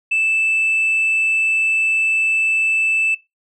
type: tone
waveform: sine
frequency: 2637 Hz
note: E7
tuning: in tune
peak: -13 dBFS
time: 0.11-3.15 s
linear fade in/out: 10 ms
effects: noise-tail reverb RT60 0.2 s tail -19 dB re dry + tanh soft clip ceiling -12 dBFS